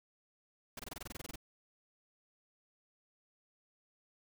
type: noise bursts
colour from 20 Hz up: pink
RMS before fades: -44 dBFS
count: 13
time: 0.77-1.358 s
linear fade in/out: 5 ms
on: 24 ms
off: 23 ms
effects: none